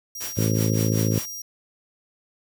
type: tone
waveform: sawtooth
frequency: 5700 Hz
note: F8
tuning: 34 cents sharp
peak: -30 dBFS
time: 0.15-1.42 s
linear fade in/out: 5 ms
type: noise with tremolo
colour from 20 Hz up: white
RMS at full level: -31 dBFS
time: 0.2-1.26 s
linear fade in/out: 10 ms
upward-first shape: triangle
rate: 5.3 Hz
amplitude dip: 100%
type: harmonic tone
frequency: 54.5 Hz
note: A1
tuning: 16 cents flat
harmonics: 2 / 3 / 4 / 5 / 6 / 7 / 8 / 9 / 10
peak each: -22 / -26 / -28 / -30 / -32 / -33 / -34 / -35 / -36 dBFS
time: 0.37-1.19 s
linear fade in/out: 5 ms
effects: none